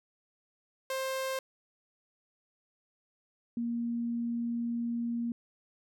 sawtooth / sine tone pair in turn, 528 / 235.2 Hz, C5 / A#3, +16 / +16 cents, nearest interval octave + major second, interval 1400 cents, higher first, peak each -28 / -30 dBFS, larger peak first, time 0.9-1.39 / 3.57-5.32 s, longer second, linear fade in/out 2 ms, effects none

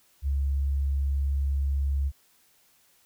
sine tone, 69.3 Hz, C#2, in tune, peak -23 dBFS, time 0.22-2.12 s, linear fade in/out 50 ms, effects white hiss -63 dBFS RMS until 3.05 s

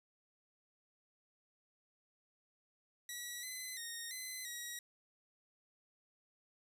10% pulse tone with pitch steps, 1935 / 2028 / 1857 / 2033 / 1909 Hz, B6 / B6 / A#6 / B6 / A#6, -36 / +45 / -7 / +50 / +41 cents, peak -34 dBFS, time 3.09-4.79 s, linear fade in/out 2 ms, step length 340 ms, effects none

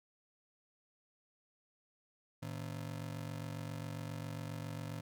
35% pulse ring-modulated tone, 132.2 Hz, C3, 18 cents sharp, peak -36 dBFS, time 2.42-5.01 s, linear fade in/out 10 ms, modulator 23.7 Hz, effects none

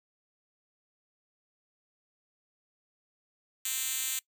5% pulse tone with high-pass filter, 261.6 Hz, C4, in tune, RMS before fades -33 dBFS, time 3.65-4.19 s, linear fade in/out 2 ms, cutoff 5800 Hz, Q 0.78, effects noise-tail reverb RT60 0.1 s tail -21 dB re dry

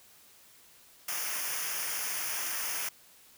white noise with comb filter, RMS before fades -34 dBFS, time 1.08-2.89 s, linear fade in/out 5 ms, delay 0.25 ms, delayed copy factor -0.75, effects white hiss -58 dBFS RMS until 3.37 s

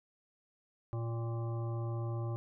harmonic tone with a mistuned harmonic, 116 Hz, A#2, 8 cents flat, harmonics 1 / 3 / 5 / 7 / 9 / 10, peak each -34 / -44 / -48 / -51 / -53 / -54 dBFS, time 0.93-2.36 s, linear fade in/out 0 ms, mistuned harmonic 7, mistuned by -29 cents, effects none

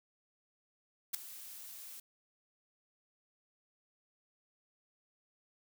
blue noise with ADSR envelope, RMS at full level -31 dBFS, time 1.13-2 s, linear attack 16 ms, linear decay 5 ms, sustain -18 dB, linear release 4 ms, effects none

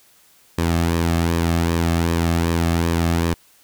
sawtooth tone with flanger, 83.9 Hz, E2, 31 cents sharp, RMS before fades -19 dBFS, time 0.58-3.34 s, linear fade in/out 5 ms, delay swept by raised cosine 1.4 to 2.1 ms, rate 2.6 Hz, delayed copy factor -0.5, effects white hiss -54 dBFS RMS until 3.63 s

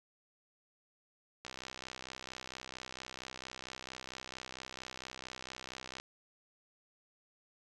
click train, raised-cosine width 0.2 ms, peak -26 dBFS, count 294, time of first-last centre 1.45-6 s, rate 64.4 Hz, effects resampled to 24000 Hz

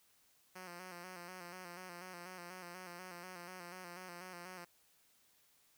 5% pulse tone with vibrato, 179.3 Hz, F3, 46 cents sharp, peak -37 dBFS, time 0.55-4.65 s, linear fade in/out 10 ms, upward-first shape square, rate 4.1 Hz, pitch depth 50 cents each way, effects white hiss -71 dBFS RMS until 5.77 s

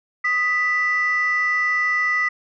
sine tone pair together, 1244.5 / 1975.5 Hz, D#6 / B6, 0 / 0 cents, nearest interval minor sixth, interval 800 cents, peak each -23 / -17 dBFS, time 0.24-2.29 s, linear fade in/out 10 ms, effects tanh soft clip ceiling -13 dBFS

